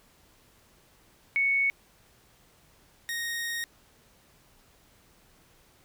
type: tone pair in turn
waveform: sine / sawtooth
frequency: 2217 / 1864.3 Hz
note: C#7 / A#6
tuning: 0 / 0 cents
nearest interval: minor third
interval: 300 cents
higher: first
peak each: -22 / -27 dBFS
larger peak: first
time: 1.36-1.7 / 3.09-3.64 s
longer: second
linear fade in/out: 0 ms
effects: pink hiss -61 dBFS RMS until 5.84 s